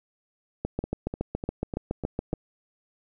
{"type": "two click trains", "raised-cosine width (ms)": 2, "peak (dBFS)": [-14, -18], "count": [13, 6], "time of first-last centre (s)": [[0.65, 2.331], [0.84, 2.337]], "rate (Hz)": [7.14, 3.34], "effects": []}